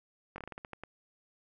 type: slowing click train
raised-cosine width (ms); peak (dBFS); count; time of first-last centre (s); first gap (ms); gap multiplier
0.5; -27; 10; 0.36-0.836; 21; 1.22
effects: none